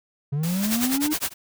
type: linear sweep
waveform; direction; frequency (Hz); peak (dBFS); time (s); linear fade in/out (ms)
triangle; up; 136.6 to 311.6; -20; 0.32-1.14; 10
type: noise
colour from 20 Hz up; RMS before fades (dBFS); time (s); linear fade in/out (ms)
white; -34; 0.43-0.94; 5
type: noise with tremolo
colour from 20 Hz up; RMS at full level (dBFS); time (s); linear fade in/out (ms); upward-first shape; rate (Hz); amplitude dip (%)
white; -24; 0.61-1.34; 50; sine; 9.8; 100
effects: none